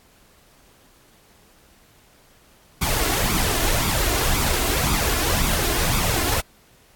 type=noise with flanger; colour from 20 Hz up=pink; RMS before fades=-21 dBFS; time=2.81-6.41 s; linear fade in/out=10 ms; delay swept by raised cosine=0.83 to 2.93 ms; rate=1.9 Hz; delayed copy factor=+0.65; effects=pink hiss -55 dBFS RMS until 6.95 s + AAC 64 kbps